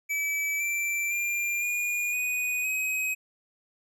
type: tone with pitch steps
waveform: square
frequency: 2300 / 2344 / 2389 / 2435 / 2482 / 2530 Hz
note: D7 / D7 / D7 / D#7 / D#7 / D#7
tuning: -37 / -4 / +29 / -38 / -5 / +28 cents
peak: -27 dBFS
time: 0.09-3.15 s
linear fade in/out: 20 ms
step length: 510 ms
effects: none